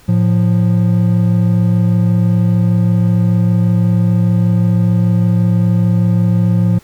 triangle tone pair together, 110.87 / 176 Hz, A2 / F3, +14 / +14 cents, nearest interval minor sixth, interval 800 cents, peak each -10 dBFS, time 0.08-6.79 s, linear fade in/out 10 ms, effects pink hiss -46 dBFS RMS until 6.83 s

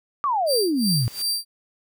sine exponential sweep, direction down, 1200 to 110 Hz, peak -19 dBFS, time 0.24-1.08 s, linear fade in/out 0 ms
sawtooth tone with tremolo, 4697 Hz, D8, 1 cent flat, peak -18 dBFS, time 0.46-1.45 s, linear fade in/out 50 ms, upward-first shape sine, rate 2.7 Hz, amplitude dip 95%
white noise with exponential growth, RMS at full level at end -37 dBFS, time 0.62-1.22 s, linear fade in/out 2 ms, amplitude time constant 130 ms
effects none

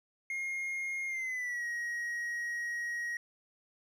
triangle tone with pitch glide, 2138 to 1893.8 Hz, C7 to A#6, +37 to +27 cents, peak -32 dBFS, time 0.3-3.17 s, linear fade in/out 2 ms, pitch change -210 cents, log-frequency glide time 1.07-1.65 s, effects none

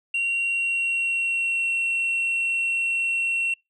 sine tone with pitch glide, 2752 to 2722 Hz, F7 to F7, -26 to -45 cents, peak -19 dBFS, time 0.14-3.54 s, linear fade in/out 5 ms, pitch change -19 cents, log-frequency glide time 0.41-1.71 s, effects noise-tail reverb RT60 0.2 s tail -26 dB re dry + tanh soft clip ceiling -20 dBFS

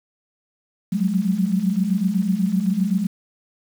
sine tone cluster, 182.3 / 190.2 / 211.2 Hz, F#3 / F#3 / G#3, -25 / +48 / +29 cents, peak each -22 dBFS, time 0.92-3.07 s, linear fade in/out 10 ms, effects 7-bit

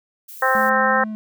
violet noise, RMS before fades -38 dBFS, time 0.28-0.7 s, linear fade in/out 10 ms
harmonic tone, 261.6 Hz, C4, in tune, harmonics 2 / 3 / 4 / 5 / 6 / 7, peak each -22 / -22 / -22 / -22 / -22 / -22 dBFS, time 0.42-1.04 s, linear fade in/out 5 ms
triangle tone with vibrato, 215.2 Hz, A3, 38 cents flat, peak -24 dBFS, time 0.55-1.15 s, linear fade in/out 0 ms, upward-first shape square, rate 2.6 Hz, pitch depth 8 cents each way
effects none

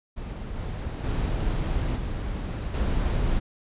brown noise with level steps, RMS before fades -34 / -31 / -26 / -30 / -25 dBFS, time 0.16-3.4 s, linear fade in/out 20 ms, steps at 0.56 / 1.04 / 1.96 / 2.74 s, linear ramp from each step 2 ms, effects resampled to 8000 Hz

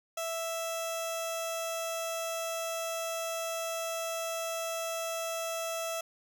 15% pulse tone with notch filter, 660 Hz, E5, 2 cents sharp, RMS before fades -35 dBFS, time 0.17-6.01 s, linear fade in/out 5 ms, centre 1800 Hz, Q 1, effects none

